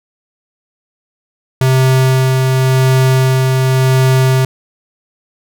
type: tone with tremolo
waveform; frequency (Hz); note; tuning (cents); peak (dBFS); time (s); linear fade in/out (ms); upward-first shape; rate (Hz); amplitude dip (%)
square; 130.81; C3; 0; -8; 1.61-4.45; 2; sine; 0.91; 25
effects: none